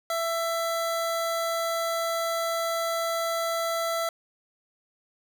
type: tone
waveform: 25% pulse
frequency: 666 Hz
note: E5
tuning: 18 cents sharp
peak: -22 dBFS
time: 0.1-4.09 s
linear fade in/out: 2 ms
effects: 8-bit